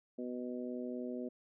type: harmonic tone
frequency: 124 Hz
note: B2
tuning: 7 cents sharp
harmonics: 2 / 3 / 4 / 5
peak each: -40 / -44 / -46 / -48 dBFS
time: 0.18-1.29 s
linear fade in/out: 10 ms
effects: none